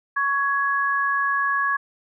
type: tone pair together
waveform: sine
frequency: 1115.9 / 1672 Hz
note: C#6 / G#6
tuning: +11 / +11 cents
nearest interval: perfect fifth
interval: 700 cents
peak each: -22 dBFS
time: 0.16-1.77 s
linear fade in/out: 10 ms
effects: none